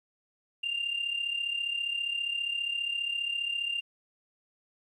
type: tone with amplitude modulation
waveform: sine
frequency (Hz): 2794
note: F7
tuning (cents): 0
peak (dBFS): -25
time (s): 0.63-3.81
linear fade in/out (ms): 10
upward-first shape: sine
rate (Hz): 34.9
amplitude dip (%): 70
effects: tanh soft clip ceiling -24 dBFS + 11-bit